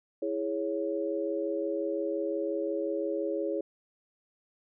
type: chord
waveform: sine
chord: C# minor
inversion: first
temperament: equal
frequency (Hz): 329.6 / 415.3 / 554.4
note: E4 / G#4 / C#5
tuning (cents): 0 / 0 / 0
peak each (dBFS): -33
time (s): 0.22-3.61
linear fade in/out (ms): 5
effects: none